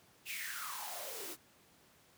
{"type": "noise with high-pass filter sweep", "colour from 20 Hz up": "white", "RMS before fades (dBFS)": -43, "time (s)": [0.25, 1.37], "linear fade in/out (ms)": 50, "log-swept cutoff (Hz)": [2700, 300], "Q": 8.2, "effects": ["pink hiss -65 dBFS RMS until 2.17 s", "high-pass 100 Hz 12 dB/octave"]}